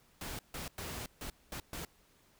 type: noise bursts at uneven times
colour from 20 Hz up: pink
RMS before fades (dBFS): -42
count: 6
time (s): 0.21-0.39 / 0.54-0.68 / 0.78-1.06 / 1.21-1.3 / 1.52-1.6 / 1.73-1.85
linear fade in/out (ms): 2
effects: pink hiss -67 dBFS RMS until 2.39 s